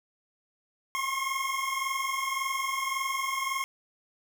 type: tone pair together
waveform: 25% pulse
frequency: 1065 / 1086.8 Hz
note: C6 / C#6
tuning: +30 / -35 cents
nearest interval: unison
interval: 35 cents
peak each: -28 dBFS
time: 0.95-3.64 s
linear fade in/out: 0 ms
effects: none

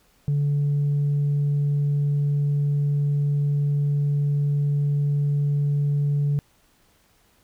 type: tone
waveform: sine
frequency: 144.2 Hz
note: D3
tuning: 31 cents flat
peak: -17 dBFS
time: 0.28-6.39 s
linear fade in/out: 0 ms
effects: tanh soft clip ceiling -17 dBFS + pink hiss -61 dBFS RMS until 7.43 s

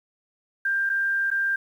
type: tone with dropouts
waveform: sine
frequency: 1589 Hz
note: G6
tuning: 23 cents sharp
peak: -21 dBFS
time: 0.65-1.56 s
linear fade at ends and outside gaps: 5 ms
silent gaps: 0.894-0.898 / 1.304-1.313 s
effects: 9-bit

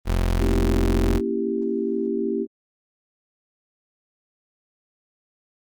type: tone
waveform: 30% pulse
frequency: 43.59 Hz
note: F1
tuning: 3 cents flat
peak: -16 dBFS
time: 0.05-1.21 s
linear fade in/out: 50 ms
type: chord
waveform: sine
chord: A# diminished seventh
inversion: none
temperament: equal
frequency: 233.1 / 277.2 / 329.6 / 392 Hz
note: A#3 / C#4 / E4 / G4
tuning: 0 / 0 / 0 / 0 cents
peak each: -27 / -30 / -28 / -25 dBFS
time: 0.38-2.47 s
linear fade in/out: 50 ms
effects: Opus 32 kbps

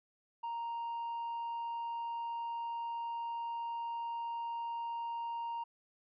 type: tone with tanh clipping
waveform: sine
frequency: 932.3 Hz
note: A#5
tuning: in tune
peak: -37 dBFS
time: 0.43-5.64 s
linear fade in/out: 10 ms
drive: 2 dB
effects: none

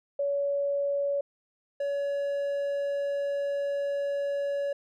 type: tone pair in turn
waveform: sine / triangle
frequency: 565 / 565 Hz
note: C#5 / C#5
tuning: +33 / +33 cents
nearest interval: unison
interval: 0 cents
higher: neither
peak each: -25 dBFS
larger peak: neither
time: 0.19-1.21 / 1.8-4.73 s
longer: second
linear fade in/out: 5 ms
effects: none

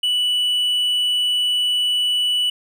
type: tone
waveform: triangle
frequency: 2960 Hz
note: F#7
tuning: in tune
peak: -15 dBFS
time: 0.03-2.5 s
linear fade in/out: 5 ms
effects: none

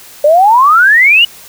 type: exponential sweep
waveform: sine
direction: up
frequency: 572 to 2960 Hz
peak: -3 dBFS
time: 0.24-1.25 s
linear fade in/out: 5 ms
effects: white hiss -35 dBFS RMS until 1.48 s

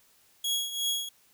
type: tone with tremolo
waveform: sawtooth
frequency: 3322 Hz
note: G#7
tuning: in tune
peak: -22 dBFS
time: 0.44-1.09 s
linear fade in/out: 5 ms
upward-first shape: triangle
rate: 2.8 Hz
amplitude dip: 75%
effects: white hiss -63 dBFS RMS until 1.33 s

